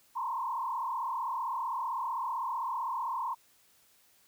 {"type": "tone with frequency modulation", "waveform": "sine", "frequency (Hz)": 991, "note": "B5", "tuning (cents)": 6, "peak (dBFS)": -31, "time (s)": [0.15, 3.35], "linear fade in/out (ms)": 20, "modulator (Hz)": 35.6, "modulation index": 2.5, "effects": ["white hiss -65 dBFS RMS until 4.27 s"]}